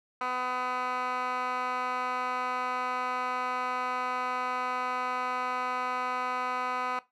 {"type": "tone with band-pass filter", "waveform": "15% pulse", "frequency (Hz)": 251.4, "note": "B3", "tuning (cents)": 31, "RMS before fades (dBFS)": -32, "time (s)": [0.21, 6.99], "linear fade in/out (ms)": 2, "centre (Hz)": 1400, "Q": 3.3, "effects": ["noise-tail reverb RT60 0.2 s tail -17 dB re dry"]}